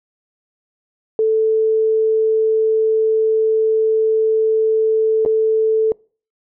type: tone with dropouts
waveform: sine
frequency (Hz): 440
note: A4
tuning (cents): 0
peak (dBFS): -12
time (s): 1.19-5.92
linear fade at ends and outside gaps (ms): 1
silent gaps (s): 5.251-5.26
effects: noise-tail reverb RT60 0.4 s tail -25 dB re dry